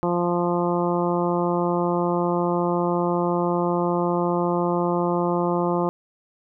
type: harmonic tone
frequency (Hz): 174.61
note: F3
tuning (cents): 0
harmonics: 1 / 2 / 3 / 4 / 5 / 6 / 7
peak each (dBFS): -25 / -24 / -27 / -30 / -29 / -30 / -34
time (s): 0.03-5.89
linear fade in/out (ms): 0
effects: none